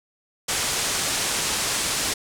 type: low-pass noise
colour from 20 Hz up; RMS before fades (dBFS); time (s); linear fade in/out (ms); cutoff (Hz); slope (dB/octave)
white; -25; 0.48-2.14; 10; 9400; 24
effects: none